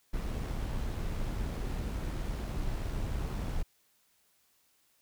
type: noise with amplitude modulation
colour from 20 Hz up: brown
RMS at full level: -33 dBFS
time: 0.13-3.63 s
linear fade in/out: 10 ms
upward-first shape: sine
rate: 76.7 Hz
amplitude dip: 25%
effects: white hiss -70 dBFS RMS until 5.01 s